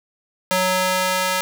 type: tone with high-pass filter sweep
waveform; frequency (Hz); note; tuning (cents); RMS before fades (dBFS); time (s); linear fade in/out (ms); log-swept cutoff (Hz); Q
square; 185; F#3; 0; -20; 0.51-1.41; 0; 500 to 890; 0.72
effects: none